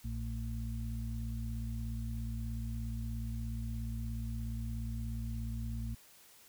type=harmonic tone; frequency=56.9 Hz; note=A#1; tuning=41 cents flat; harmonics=1 / 2 / 4; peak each=-38 / -40 / -44 dBFS; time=0.04-5.95 s; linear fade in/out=10 ms; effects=white hiss -60 dBFS RMS until 6.48 s